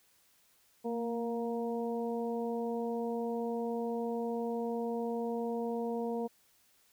harmonic tone with a mistuned harmonic, 234.1 Hz, A#3, 8 cents sharp, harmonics 1 / 2 / 3 / 4, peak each -36 / -35 / -42 / -45 dBFS, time 0.84-6.28 s, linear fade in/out 20 ms, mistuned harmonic 1, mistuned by -23 cents, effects white hiss -68 dBFS RMS until 6.92 s

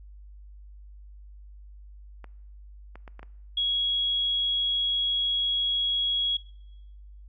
clicks, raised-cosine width 0.5 ms, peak -29 dBFS, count 5, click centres 2.243 / 2.956 / 3.078 / 3.194 / 3.23 s
sine tone, 3322 Hz, G#7, in tune, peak -23 dBFS, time 3.57-6.37 s, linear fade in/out 5 ms
effects noise-tail reverb RT60 1.0 s tail -21 dB re dry + added 50 Hz sine -44 dBFS peak until 7.28 s

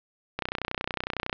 click train, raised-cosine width 0.3 ms, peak -12 dBFS, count 30, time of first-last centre 0.39-1.329 s, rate 30.9 Hz, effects low-pass 4000 Hz 12 dB/octave

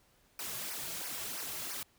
white noise with flanger, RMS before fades -40 dBFS, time 0.39-1.83 s, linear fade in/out 2 ms, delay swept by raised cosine 0.26 to 4.06 ms, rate 3 Hz, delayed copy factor -1, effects pink hiss -68 dBFS RMS until 1.98 s

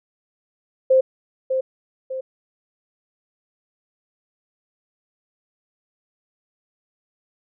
sine tone with echo, 523.3 Hz, C5, in tune, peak -11 dBFS, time 0.9-1.01 s, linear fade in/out 10 ms, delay 600 ms, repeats 2, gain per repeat -7 dB, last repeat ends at 2.21 s, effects none

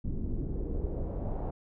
brown noise with low-pass filter sweep, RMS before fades -33 dBFS, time 0.04-1.51 s, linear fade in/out 10 ms, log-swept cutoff 260 to 770 Hz, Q 2.1, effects none

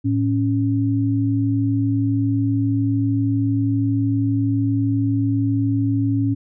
sine tone pair together, 109.84 / 277.2 Hz, A2 / C#4, -3 / 0 cents, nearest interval octave + major third, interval 1603 cents, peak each -19 dBFS, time 0.04-6.35 s, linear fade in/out 20 ms, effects none

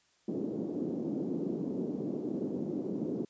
white band-pass noise, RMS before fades -35 dBFS, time 0.28-3.25 s, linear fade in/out 5 ms, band 190 to 350 Hz, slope 24 dB/octave, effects white hiss -69 dBFS RMS until 3.29 s + resampled to 16000 Hz

